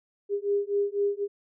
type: beating tone pair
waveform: sine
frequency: 402.7 / 406.7 Hz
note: G4 / G#4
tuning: +47 / -36 cents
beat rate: 4 Hz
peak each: -27 dBFS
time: 0.29-1.28 s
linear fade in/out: 50 ms
effects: none